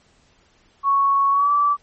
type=tone with pitch glide; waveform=sine; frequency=1108.7 to 1158.5 Hz; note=C#6 to D6; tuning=0 to -24 cents; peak=-14 dBFS; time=0.83-1.77 s; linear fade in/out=50 ms; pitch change=+76 cents; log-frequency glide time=1.31-1.51 s; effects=pink hiss -58 dBFS RMS until 1.82 s + MP3 32 kbps